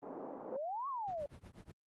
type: band-pass noise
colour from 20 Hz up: pink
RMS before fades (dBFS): -46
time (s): 0.02-0.57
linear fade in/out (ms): 10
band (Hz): 250 to 930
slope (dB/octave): 24
type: exponential two-way sweep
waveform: sine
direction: up then down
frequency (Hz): 489.4 to 1146 to 556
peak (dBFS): -37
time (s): 0.52-1.26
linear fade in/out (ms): 2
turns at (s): 0.88
type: noise with tremolo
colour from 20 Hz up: brown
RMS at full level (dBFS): -46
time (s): 1.07-1.72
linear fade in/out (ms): 10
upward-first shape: triangle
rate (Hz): 8.2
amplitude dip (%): 100
effects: high-pass 80 Hz 12 dB/octave + Opus 24 kbps